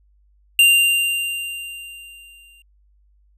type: tone with exponential decay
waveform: square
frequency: 2785 Hz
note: F7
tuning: 5 cents flat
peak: -9 dBFS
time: 0.59-2.62 s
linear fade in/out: 2 ms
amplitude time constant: 440 ms
effects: added 50 Hz sine -54 dBFS peak until 3.37 s + resampled to 32000 Hz